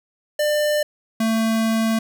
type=tone pair in turn; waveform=square; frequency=597 / 223.6 Hz; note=D5 / A3; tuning=+28 / +28 cents; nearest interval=octave + perfect fourth; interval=1700 cents; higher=first; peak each=-18 dBFS; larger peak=neither; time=0.39-0.83 / 1.2-1.99 s; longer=second; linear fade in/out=5 ms; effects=none